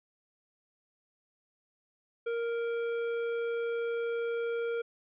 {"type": "tone with tanh clipping", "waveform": "sine", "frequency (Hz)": 466.2, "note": "A#4", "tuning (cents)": 0, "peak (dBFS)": -32, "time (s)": [2.26, 4.82], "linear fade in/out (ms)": 10, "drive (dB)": 13, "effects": ["resampled to 8000 Hz"]}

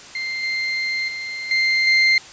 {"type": "tone with level steps", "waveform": "35% pulse", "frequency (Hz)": 2093, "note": "C7", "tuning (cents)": 0, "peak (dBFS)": [-22, -19, -25, -14, -11], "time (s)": [0.15, 2.18], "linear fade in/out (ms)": 2, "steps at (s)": [0.43, 1.08, 1.51, 1.87], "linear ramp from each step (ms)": 2, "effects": ["white hiss -40 dBFS RMS until 2.32 s", "resampled to 16000 Hz"]}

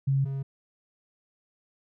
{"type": "tone pair in turn", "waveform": ["sine", "triangle"], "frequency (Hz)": [136.4, 136.4], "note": ["C#3", "C#3"], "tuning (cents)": [-28, -28], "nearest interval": "unison", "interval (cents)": 0, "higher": "neither", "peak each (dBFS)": [-21, -27], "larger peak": "first", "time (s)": [[0.07, 0.25], [0.25, 0.43]], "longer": "neither", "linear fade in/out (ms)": 10, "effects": []}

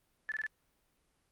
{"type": "tone bursts", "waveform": "sine", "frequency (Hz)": 1742, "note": "A6", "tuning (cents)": -18, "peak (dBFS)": -33, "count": 4, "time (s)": [0.29, 0.465], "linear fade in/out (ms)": 0, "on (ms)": 28, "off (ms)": 21, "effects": ["pink hiss -75 dBFS RMS until 1.31 s", "Opus 32 kbps"]}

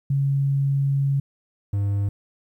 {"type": "tone pair in turn", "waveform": ["sine", "triangle"], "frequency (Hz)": [138.59, 100.56], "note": ["C#3", "G2"], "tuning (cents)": [0, 45], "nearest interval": "tritone", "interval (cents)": 555, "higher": "first", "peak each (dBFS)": -18, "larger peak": "neither", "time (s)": [[0.1, 1.2], [1.73, 2.09]], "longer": "first", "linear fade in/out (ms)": 5, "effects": ["10-bit"]}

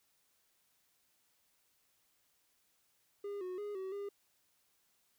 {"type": "tone with pitch steps", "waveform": "triangle", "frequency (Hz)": [405.3, 366, 413, 379.8, 403.2], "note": ["G#4", "F#4", "G#4", "F#4", "G4"], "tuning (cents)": [-42, -19, -10, 45, 49], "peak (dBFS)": -37, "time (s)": [3.24, 4.09], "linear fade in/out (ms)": 5, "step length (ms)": 170, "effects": ["white hiss -75 dBFS RMS until 5.18 s"]}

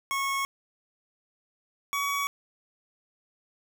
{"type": "tone pair in turn", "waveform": "25% pulse", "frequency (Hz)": [1097, 1129.1], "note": ["C#6", "C#6"], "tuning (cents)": [-18, 32], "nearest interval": "unison", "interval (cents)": 50, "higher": "second", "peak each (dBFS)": -23, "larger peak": "neither", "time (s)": [[0.11, 0.45], [1.93, 2.27]], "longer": "neither", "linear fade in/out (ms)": 0, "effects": []}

